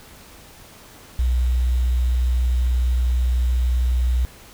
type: tone with quantisation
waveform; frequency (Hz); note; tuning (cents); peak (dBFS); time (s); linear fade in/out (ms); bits
sine; 61.74; B1; 0; -16; 1.19-4.25; 0; 7
effects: pink hiss -45 dBFS RMS until 4.53 s